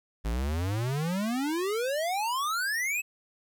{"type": "exponential sweep", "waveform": "square", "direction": "up", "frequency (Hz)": [51.91, 2638], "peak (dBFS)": -28, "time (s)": [0.24, 3.02], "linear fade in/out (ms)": 20, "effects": ["11-bit"]}